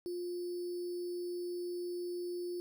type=tone with sample-and-hold; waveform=sine; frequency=353 Hz; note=F4; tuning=19 cents sharp; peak=-36 dBFS; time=0.06-2.6 s; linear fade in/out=0 ms; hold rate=4900 Hz; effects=none